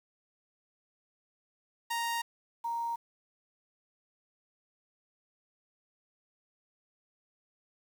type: tone pair in turn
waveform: sawtooth / sine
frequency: 932.3 / 932.3 Hz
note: A#5 / A#5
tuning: 0 / 0 cents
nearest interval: unison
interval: 0 cents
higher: neither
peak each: -27 / -31 dBFS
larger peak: first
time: 1.9-2.22 / 2.64-2.96 s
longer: neither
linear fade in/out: 10 ms
effects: 9-bit